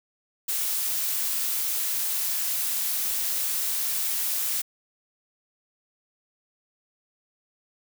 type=noise; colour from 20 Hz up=blue; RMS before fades=-27 dBFS; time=0.48-4.62 s; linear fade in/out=10 ms; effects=none